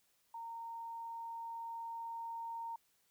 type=tone with level ramp; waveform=sine; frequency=921 Hz; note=A#5; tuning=21 cents flat; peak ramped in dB=-43 to -40 dBFS; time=0.34-2.76 s; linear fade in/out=5 ms; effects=white hiss -75 dBFS RMS until 3.1 s